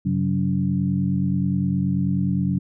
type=tone cluster; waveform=sine; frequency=94.1 / 135.7 / 185.2 / 284 Hz; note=F#2 / C#3 / F#3 / C#4; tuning=+30 / -36 / +2 / +42 cents; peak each=-29 / -24 / -21 / -29 dBFS; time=0.05-2.59 s; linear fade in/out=10 ms; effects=none